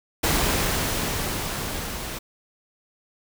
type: noise with level ramp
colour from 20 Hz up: pink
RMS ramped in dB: -21 to -33 dBFS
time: 0.23-2.19 s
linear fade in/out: 10 ms
effects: none